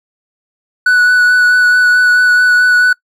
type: tone with vibrato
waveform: triangle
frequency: 1480 Hz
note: F#6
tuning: in tune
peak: -4 dBFS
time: 0.86-2.93 s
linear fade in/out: 5 ms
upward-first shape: sine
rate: 4.6 Hz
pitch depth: 14 cents each way
effects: noise-tail reverb RT60 0.1 s tail -24 dB re dry